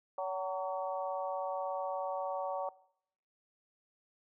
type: harmonic tone with a mistuned harmonic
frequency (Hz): 188.4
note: F#3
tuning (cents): +32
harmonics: 3 / 4 / 5 / 6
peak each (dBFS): -37 / -39 / -41 / -43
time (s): 0.18-2.69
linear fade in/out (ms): 2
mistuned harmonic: 5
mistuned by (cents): -44
effects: noise-tail reverb RT60 0.7 s tail -21 dB re dry